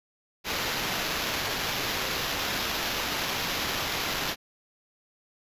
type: noise with sample-and-hold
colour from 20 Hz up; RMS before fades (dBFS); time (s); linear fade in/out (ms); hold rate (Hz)
white; -30; 0.44-4.36; 50; 8820
effects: resampled to 32000 Hz